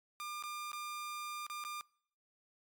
sawtooth tone with dropouts, 1200 Hz, D6, 37 cents sharp, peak -37 dBFS, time 0.2-1.81 s, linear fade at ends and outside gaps 0 ms, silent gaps 0.425-0.437 / 0.717-0.731 / 1.466-1.499 / 1.639-1.649 s, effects noise-tail reverb RT60 0.6 s tail -25 dB re dry + MP3 96 kbps

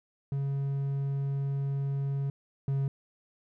triangle tone pair in turn, 138.59 / 137.24 Hz, C#3 / C#3, 0 / -17 cents, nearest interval unison, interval 17 cents, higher first, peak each -26 / -24 dBFS, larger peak second, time 0.32-2.3 / 2.68-2.88 s, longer first, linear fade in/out 2 ms, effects none

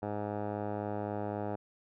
10% pulse tone with low-pass filter, 103.83 Hz, G#2, in tune, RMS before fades -36 dBFS, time 0.02-1.56 s, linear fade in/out 10 ms, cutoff 910 Hz, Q 3.1, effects none

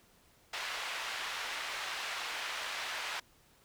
white band-pass noise, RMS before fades -39 dBFS, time 0.53-3.2 s, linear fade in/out 5 ms, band 820 to 2900 Hz, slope 12 dB/octave, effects pink hiss -65 dBFS RMS until 3.64 s

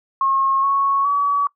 sine tone with pitch steps, 1082 / 1105 / 1138 Hz, C#6 / C#6 / C#6, -42 / -6 / +45 cents, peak -15 dBFS, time 0.21-1.47 s, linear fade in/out 2 ms, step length 420 ms, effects noise-tail reverb RT60 0.1 s tail -22 dB re dry

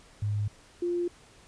sine tone pair in turn, 103.83 / 349.2 Hz, G#2 / F4, 0 / 0 cents, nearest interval octave + major sixth, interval 2100 cents, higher second, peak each -26 dBFS, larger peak neither, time 0.22-0.48 / 0.82-1.08 s, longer neither, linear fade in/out 5 ms, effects pink hiss -56 dBFS RMS until 1.47 s + resampled to 22050 Hz

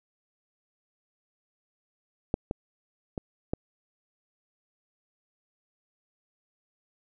clicks, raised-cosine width 2 ms, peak -11 / -16 / -19 / -14 dBFS, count 4, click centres 2.341 / 2.511 / 3.178 / 3.535 s, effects none

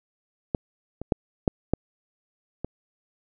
clicks, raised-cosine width 2 ms, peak -10 / -20 / -6 / -6 / -7 / -16 dBFS, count 6, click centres 0.548 / 1.016 / 1.122 / 1.478 / 1.736 / 2.646 s, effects none

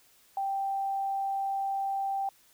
sine tone, 784 Hz, G5, in tune, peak -28 dBFS, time 0.37-2.29 s, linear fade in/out 2 ms, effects white hiss -62 dBFS RMS until 2.53 s

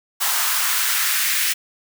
white noise with high-pass filter sweep, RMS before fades -20 dBFS, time 0.2-1.54 s, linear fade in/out 20 ms, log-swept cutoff 960 to 2000 Hz, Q 1.9, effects none

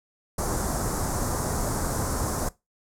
pink band-stop noise, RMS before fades -27 dBFS, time 0.38-2.49 s, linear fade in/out 5 ms, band 1400 to 6000 Hz, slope 24 dB/octave, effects noise-tail reverb RT60 0.2 s tail -19 dB re dry + low-pass 11000 Hz 12 dB/octave

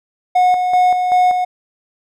triangle tone with tremolo, 728 Hz, F#5, 28 cents flat, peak -7 dBFS, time 0.35-1.45 s, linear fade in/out 10 ms, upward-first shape square, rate 2.6 Hz, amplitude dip 45%, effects none

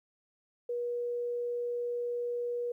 sine tone, 481.5 Hz, B4, 44 cents flat, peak -31 dBFS, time 0.69-2.72 s, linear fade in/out 5 ms, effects 12-bit

